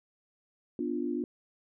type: chord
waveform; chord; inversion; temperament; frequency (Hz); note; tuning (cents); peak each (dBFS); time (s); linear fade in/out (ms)
sine; B diminished; none; equal; 246.9 / 293.7 / 349.2; B3 / D4 / F4; 0 / 0 / 0; -34; 0.79-1.24; 2
effects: none